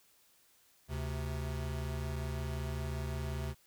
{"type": "tone pair together", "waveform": "square", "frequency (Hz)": [73.41, 130.81], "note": ["D2", "C3"], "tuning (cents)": [0, 0], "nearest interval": "minor seventh", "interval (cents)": 1000, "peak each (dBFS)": [-38, -40], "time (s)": [0.88, 3.55], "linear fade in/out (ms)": 50, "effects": ["white hiss -67 dBFS RMS until 3.66 s"]}